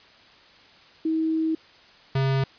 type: tone pair in turn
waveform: sine / square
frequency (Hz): 319.9 / 134.82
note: D#4 / C#3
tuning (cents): +48 / -48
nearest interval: octave + minor third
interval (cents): 1496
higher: first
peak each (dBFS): -21 / -21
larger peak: neither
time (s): 1.05-1.55 / 2.15-2.44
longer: first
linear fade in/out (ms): 5
effects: white hiss -52 dBFS RMS until 2.58 s + resampled to 11025 Hz